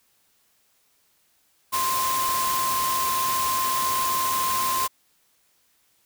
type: tone in noise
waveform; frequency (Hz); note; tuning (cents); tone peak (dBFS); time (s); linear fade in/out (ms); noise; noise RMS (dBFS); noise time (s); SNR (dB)
sine; 1046.5; C6; 0; -23; 1.72-4.88; 20; white; -28; 1.72-4.88; +2
effects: white hiss -65 dBFS RMS until 6.05 s